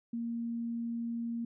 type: tone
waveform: sine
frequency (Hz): 233.1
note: A#3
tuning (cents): 0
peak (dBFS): -33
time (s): 0.13-1.45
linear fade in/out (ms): 5
effects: none